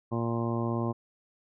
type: harmonic tone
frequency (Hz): 116.54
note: A#2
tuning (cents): 0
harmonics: 1 / 2 / 3 / 4 / 5 / 6 / 7 / 8 / 9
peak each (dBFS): -31 / -32 / -34 / -41 / -39 / -43 / -43 / -44 / -39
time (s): 0.11-0.93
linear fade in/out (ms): 20
effects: none